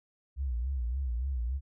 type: tone with vibrato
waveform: sine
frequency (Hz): 63.2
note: B1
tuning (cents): +41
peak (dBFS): -29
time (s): 0.36-1.61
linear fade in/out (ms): 50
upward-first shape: sine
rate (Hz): 3.5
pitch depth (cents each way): 150
effects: none